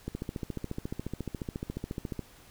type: click train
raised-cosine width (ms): 3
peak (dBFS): -21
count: 31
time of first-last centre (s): 0.08-2.193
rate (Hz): 14.2
effects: pink hiss -56 dBFS RMS until 2.5 s